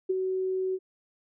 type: tone with ADSR envelope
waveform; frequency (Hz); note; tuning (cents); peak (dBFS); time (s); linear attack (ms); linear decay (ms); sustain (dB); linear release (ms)
sine; 375.4; F#4; +25; -21; 0.09-0.79; 12; 22; -5; 46
effects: none